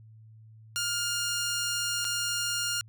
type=tone with dropouts; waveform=10% pulse; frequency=1411 Hz; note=F6; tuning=17 cents sharp; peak=-20 dBFS; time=0.76-2.81 s; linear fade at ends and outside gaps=0 ms; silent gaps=2.045-2.05 s; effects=added 110 Hz sine -49 dBFS peak until 2.88 s